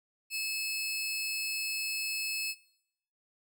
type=tone pair together; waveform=sawtooth; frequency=2600 / 4289 Hz; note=E7 / C8; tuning=-24 / +42 cents; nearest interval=major sixth; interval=866 cents; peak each=-30 / -36 dBFS; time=0.3-2.55 s; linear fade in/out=50 ms; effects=noise-tail reverb RT60 0.7 s tail -18 dB re dry